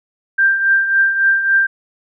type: tone with tremolo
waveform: sine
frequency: 1581 Hz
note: G6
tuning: 14 cents sharp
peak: -8 dBFS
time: 0.38-1.67 s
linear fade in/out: 10 ms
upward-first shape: triangle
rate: 3.6 Hz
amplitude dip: 65%
effects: none